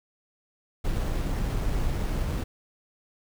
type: noise with sample-and-hold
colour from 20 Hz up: brown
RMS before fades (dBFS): -27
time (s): 0.84-2.44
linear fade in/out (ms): 10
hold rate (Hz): 7350
effects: none